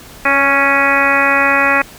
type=harmonic tone with a mistuned harmonic; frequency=277.2 Hz; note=C#4; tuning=in tune; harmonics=1 / 2 / 3 / 4 / 5 / 6 / 7 / 8 / 9; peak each=-22 / -19 / -20 / -18 / -17 / -18 / -16 / -22 / -17 dBFS; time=0.25-1.82 s; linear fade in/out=5 ms; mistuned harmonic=2; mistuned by=+16 cents; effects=pink hiss -37 dBFS RMS until 1.98 s